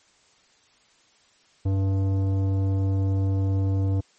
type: tone with tanh clipping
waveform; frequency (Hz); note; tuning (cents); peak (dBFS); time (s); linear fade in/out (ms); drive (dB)
triangle; 96.8; G2; -21; -22; 1.65-4.01; 10; 17
effects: white hiss -60 dBFS RMS until 4.18 s + MP3 32 kbps